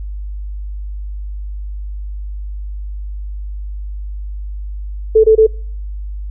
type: tone bursts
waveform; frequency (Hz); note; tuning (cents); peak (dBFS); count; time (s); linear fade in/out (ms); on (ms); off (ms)
sine; 439.3; A4; -3; -4; 3; 5.15-5.468; 10; 90; 24
effects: noise-tail reverb RT60 0.5 s tail -25 dB re dry + added 50 Hz sine -22 dBFS peak until 6.3 s